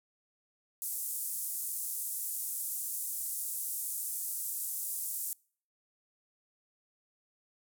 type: band-pass noise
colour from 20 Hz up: pink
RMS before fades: -37 dBFS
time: 0.82-5.33 s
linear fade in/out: 0 ms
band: 8700 to 16000 Hz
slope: 24 dB/octave
effects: noise-tail reverb RT60 0.5 s tail -26 dB re dry